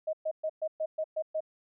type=tone bursts; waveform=sine; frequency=628 Hz; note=D#5; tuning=16 cents sharp; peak=-28 dBFS; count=8; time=0.07-1.406 s; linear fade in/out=10 ms; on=62 ms; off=120 ms; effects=none